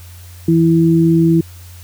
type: tone pair together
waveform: sine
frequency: 164.8 / 329.6 Hz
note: E3 / E4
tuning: 0 / 0 cents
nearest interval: octave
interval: 1200 cents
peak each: -11 dBFS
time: 0.48-1.41 s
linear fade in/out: 5 ms
effects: added 88 Hz sine -34 dBFS peak until 1.83 s + white hiss -43 dBFS RMS until 1.83 s